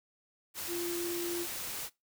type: tone in noise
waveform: sine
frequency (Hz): 345.9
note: F4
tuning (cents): -17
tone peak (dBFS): -34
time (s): 0.67-1.47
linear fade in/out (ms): 50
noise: white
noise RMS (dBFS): -39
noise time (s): 0.54-1.9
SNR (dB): +2
effects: noise-tail reverb RT60 0.2 s tail -21 dB re dry